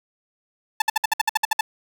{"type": "tone bursts", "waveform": "sawtooth", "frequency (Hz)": 878, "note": "A5", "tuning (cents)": -4, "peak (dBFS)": -12, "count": 11, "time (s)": [0.8, 1.61], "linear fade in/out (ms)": 5, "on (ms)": 20, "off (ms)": 59, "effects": []}